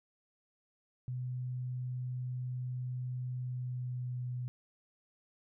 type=tone with pitch glide; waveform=sine; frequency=125.8 to 124.28 Hz; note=B2 to B2; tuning=+32 to +11 cents; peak=-35 dBFS; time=1.08-4.48 s; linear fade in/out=0 ms; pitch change=-21 cents; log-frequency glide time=3.37-4.29 s; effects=none